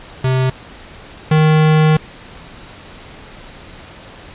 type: tone pair in turn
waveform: square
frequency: 130 / 155.53 Hz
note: C3 / D#3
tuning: -11 / 0 cents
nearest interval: minor third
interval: 311 cents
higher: second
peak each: -13 / -9 dBFS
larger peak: second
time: 0.24-0.5 / 1.31-1.97 s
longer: second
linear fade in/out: 5 ms
effects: pink hiss -37 dBFS RMS until 4.34 s + resampled to 8000 Hz